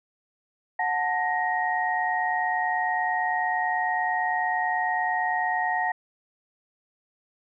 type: tone cluster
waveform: sine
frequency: 732 / 881 / 1876 Hz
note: F#5 / A5 / A#6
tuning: -19 / +2 / +11 cents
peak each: -27 / -28 / -27 dBFS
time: 0.79-5.92 s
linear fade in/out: 5 ms
effects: none